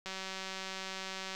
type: click train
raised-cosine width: 0.2 ms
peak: -23 dBFS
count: 246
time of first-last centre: 0.06-1.349 s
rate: 190 Hz
effects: 10-bit